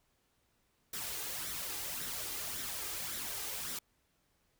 white noise with flanger, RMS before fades -40 dBFS, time 0.93-3.79 s, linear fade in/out 5 ms, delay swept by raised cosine 0.53 to 2.53 ms, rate 1.8 Hz, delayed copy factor +0.5, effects pink hiss -75 dBFS RMS until 4.59 s

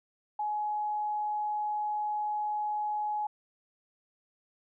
sine tone, 842 Hz, G#5, 24 cents sharp, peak -29 dBFS, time 0.39-3.27 s, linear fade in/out 5 ms, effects none

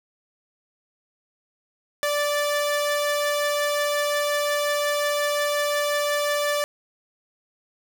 sawtooth tone pair together, 584.8 / 1760 Hz, D5 / A6, -7 / 0 cents, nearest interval octave + perfect fifth, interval 1907 cents, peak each -18 / -28 dBFS, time 2.03-6.64 s, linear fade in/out 0 ms, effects none

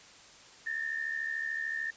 sine tone pair together, 1742.5 / 1816 Hz, A6 / A#6, -17 / -46 cents, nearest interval minor second, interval 71 cents, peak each -38 / -33 dBFS, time 0.66-1.91 s, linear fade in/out 10 ms, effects white hiss -54 dBFS RMS until 1.96 s + resampled to 16000 Hz

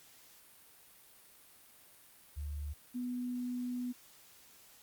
sine tone pair in turn, 73.42 / 247 Hz, D2 / B3, 0 / 0 cents, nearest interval octave + major sixth, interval 2100 cents, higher second, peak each -37 / -35 dBFS, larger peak second, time 2.36-2.74 / 2.94-3.93 s, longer second, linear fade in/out 20 ms, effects white hiss -60 dBFS RMS until 4.82 s + Opus 48 kbps

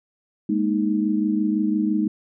sine chord, Ab suspended second, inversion none, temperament just, 207.7 / 233.6 / 311.5 Hz, Ab3 / Bb3 / Eb4, 0 / +4 / +2 cents, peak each -22 / -26 / -22 dBFS, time 0.49-2.08 s, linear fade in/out 5 ms, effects none

